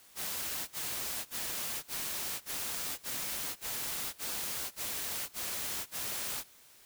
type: noise bursts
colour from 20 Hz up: white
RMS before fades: -37 dBFS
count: 11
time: 0.15-6.44 s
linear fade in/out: 50 ms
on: 530 ms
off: 46 ms
effects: white hiss -59 dBFS RMS until 6.85 s